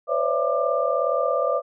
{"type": "tone cluster", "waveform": "sine", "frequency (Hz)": [504, 546, 583, 663, 1191], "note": ["B4", "C#5", "D5", "E5", "D6"], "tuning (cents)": [35, -26, -13, 10, 24], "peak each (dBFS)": -26, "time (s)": [0.07, 1.62], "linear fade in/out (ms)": 50, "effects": []}